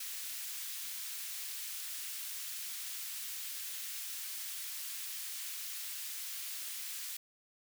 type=high-pass noise; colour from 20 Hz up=white; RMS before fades=-42 dBFS; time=0-7.17 s; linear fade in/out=5 ms; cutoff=2000 Hz; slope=12 dB/octave; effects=none